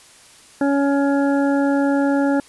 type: harmonic tone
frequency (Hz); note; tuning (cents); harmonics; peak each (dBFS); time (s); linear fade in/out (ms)
280; C#4; +18; 1 / 2 / 3 / 5 / 6; -16 / -22 / -26 / -30 / -32; 0.61-2.4; 2
effects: white hiss -47 dBFS RMS until 2.48 s + resampled to 24000 Hz